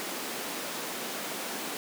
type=high-pass noise; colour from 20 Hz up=pink; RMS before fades=-36 dBFS; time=0-1.77 s; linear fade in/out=0 ms; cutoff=220 Hz; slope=24 dB/octave; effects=none